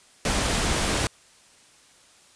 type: noise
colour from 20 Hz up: pink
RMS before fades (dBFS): -24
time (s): 0.25-1.07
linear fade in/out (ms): 2
effects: white hiss -55 dBFS RMS until 2.35 s + resampled to 22050 Hz